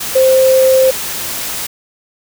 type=tone in noise; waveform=sine; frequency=523.3 Hz; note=C5; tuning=in tune; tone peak=-6 dBFS; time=0.15-0.91 s; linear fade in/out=10 ms; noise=white; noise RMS=-21 dBFS; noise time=0-1.67 s; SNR=+12 dB; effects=none